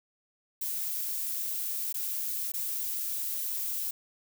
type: noise with dropouts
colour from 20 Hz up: violet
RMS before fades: -33 dBFS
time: 0.61-3.91 s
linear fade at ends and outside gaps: 5 ms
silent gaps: 1.927-1.942 / 2.52-2.538 s
effects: none